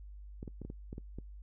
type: clicks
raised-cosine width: 3 ms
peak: -30 dBFS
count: 8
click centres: 0.429 / 0.478 / 0.617 / 0.65 / 0.701 / 0.929 / 0.981 / 1.186 s
effects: noise-tail reverb RT60 0.1 s tail -22 dB re dry + added 50 Hz sine -46 dBFS peak until 1.42 s